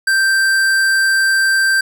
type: tone with hard clipping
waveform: triangle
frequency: 1568 Hz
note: G6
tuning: in tune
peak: -13 dBFS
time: 0.07-1.81 s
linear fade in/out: 5 ms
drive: 18 dB
effects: none